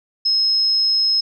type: tone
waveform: sine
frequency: 5160 Hz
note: E8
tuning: 38 cents flat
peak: -14 dBFS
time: 0.25-1.21 s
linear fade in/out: 10 ms
effects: none